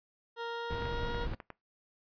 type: tone with pitch glide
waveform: 20% pulse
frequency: 466.2 to 474.1 Hz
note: A#4 to A#4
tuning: 0 to +29 cents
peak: -31 dBFS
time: 0.36-1.28 s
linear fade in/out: 50 ms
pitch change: +29 cents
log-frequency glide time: 0.47-1.13 s
type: noise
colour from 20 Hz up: brown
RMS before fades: -37 dBFS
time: 0.7-1.35 s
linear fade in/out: 5 ms
type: clicks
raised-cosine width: 0.5 ms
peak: -28 dBFS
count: 6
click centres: 0.822 / 0.855 / 1.146 / 1.336 / 1.402 / 1.503 s
effects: noise-tail reverb RT60 0.2 s tail -21 dB re dry + resampled to 11025 Hz